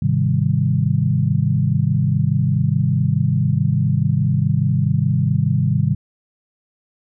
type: chord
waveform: sine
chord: Ab major seventh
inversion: none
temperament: equal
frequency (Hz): 103.83 / 130.81 / 155.56 / 196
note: Ab2 / C3 / Eb3 / G3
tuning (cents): 0 / 0 / 0 / 0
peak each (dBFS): -21 / -18 / -19 / -23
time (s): 0.02-5.95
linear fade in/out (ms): 5
effects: none